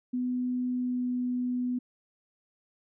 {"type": "tone with pitch glide", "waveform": "sine", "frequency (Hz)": [249.7, 248.3], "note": ["B3", "B3"], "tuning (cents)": [19, 9], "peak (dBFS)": -27, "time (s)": [0.13, 1.79], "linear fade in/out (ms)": 10, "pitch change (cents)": -10, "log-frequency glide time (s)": [0.71, 1.1], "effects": []}